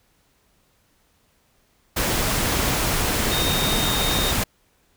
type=tone in noise; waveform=sine; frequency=3697 Hz; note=A#7; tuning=15 cents flat; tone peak=-25 dBFS; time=3.31-4.32 s; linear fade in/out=10 ms; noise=pink; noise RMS=-22 dBFS; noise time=1.96-4.44 s; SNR=-6 dB; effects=pink hiss -63 dBFS RMS until 4.96 s